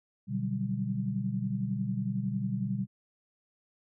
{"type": "chord", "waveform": "sine", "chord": "G major seventh", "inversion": "first", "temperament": "equal", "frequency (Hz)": [123.47, 146.83, 185, 196], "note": ["B2", "D3", "F#3", "G3"], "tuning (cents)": [0, 0, 0, 0], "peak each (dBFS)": [-34, -38, -37, -32], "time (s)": [0.27, 2.87], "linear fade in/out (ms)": 50, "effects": []}